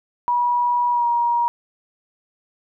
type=tone with pitch glide; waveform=sine; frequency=968 to 949.2 Hz; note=B5 to A#5; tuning=-35 to +31 cents; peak=-16 dBFS; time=0.28-1.48 s; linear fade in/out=0 ms; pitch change=-34 cents; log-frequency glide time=0.91-1.06 s; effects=none